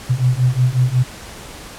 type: beating tone pair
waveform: sine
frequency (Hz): 123.4 / 128.9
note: B2 / C3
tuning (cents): -1 / -26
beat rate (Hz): 5.5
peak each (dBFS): -16 / -15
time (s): 0.09-1.04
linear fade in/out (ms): 20
effects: pink hiss -35 dBFS RMS until 1.78 s + low-pass 11000 Hz 12 dB/octave